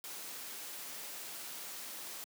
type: noise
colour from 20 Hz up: white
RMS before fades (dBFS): -45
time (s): 0.04-2.24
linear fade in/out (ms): 0
effects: high-pass 200 Hz 12 dB/octave